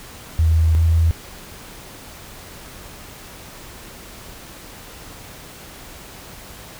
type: tone pair in turn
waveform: sine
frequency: 80.8 / 82.12 Hz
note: E2 / E2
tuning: -34 / -6 cents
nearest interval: unison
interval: 28 cents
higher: second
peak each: -12 dBFS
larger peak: neither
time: 0.39-0.75 / 0.75-1.11 s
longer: neither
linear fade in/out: 0 ms
effects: pink hiss -39 dBFS RMS until 6.79 s